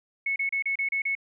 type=tone bursts; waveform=sine; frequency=2200 Hz; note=C#7; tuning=14 cents flat; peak=-24 dBFS; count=7; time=0.26-1.152 s; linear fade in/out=5 ms; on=100 ms; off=32 ms; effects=none